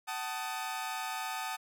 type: chord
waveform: sawtooth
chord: D# diminished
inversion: first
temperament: equal with one note detuned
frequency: 756.4 / 880 / 1244.5 Hz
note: F#5 / A5 / D#6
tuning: +38 / 0 / 0 cents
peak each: -36 / -35 / -37 dBFS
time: 0.07-1.57 s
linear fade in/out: 20 ms
effects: none